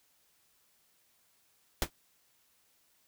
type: noise with exponential decay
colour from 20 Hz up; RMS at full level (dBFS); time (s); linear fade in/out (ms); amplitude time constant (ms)
pink; -25; 1.82-1.9; 1; 16
effects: white hiss -70 dBFS RMS until 3.07 s